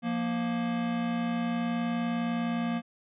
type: tone pair together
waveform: square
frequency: 174.9 / 234.5 Hz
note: F3 / A#3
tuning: +3 / +11 cents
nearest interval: perfect fourth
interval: 508 cents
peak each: -36 / -29 dBFS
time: 0.02-2.82 s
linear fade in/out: 50 ms
effects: resampled to 8000 Hz